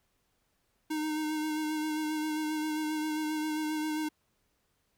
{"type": "tone with vibrato", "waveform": "square", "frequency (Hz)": 308.4, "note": "D#4", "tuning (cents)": -15, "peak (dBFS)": -31, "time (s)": [0.9, 4.09], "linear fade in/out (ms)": 10, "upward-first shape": "sine", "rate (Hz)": 7.5, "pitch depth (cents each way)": 22, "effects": ["pink hiss -75 dBFS RMS until 4.97 s"]}